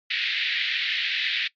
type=band-pass noise; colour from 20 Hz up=pink; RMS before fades=-26 dBFS; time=0.1-1.48 s; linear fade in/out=10 ms; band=1800 to 4100 Hz; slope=48 dB/octave; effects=noise-tail reverb RT60 0.1 s tail -20 dB re dry + MP3 64 kbps